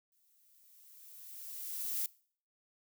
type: noise with exponential growth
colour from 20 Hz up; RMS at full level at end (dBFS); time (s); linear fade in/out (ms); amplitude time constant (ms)
violet; -34; 0.12-2.06; 1; 420
effects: noise-tail reverb RT60 0.5 s tail -22 dB re dry